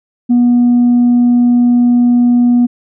sine tone, 242.5 Hz, B3, 31 cents flat, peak -4 dBFS, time 0.29-2.67 s, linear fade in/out 20 ms, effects tanh soft clip ceiling -4 dBFS

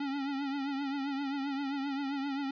square tone with vibrato, 277.2 Hz, C#4, in tune, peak -33 dBFS, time 0-2.51 s, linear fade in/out 5 ms, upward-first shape triangle, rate 7.6 Hz, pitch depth 77 cents each way, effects resampled to 11025 Hz + 12-bit

